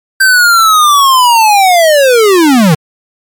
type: linear sweep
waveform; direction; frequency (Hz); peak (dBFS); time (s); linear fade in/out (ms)
square; down; 1568 to 144.3; -4; 0.2-2.75; 10
effects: MP3 96 kbps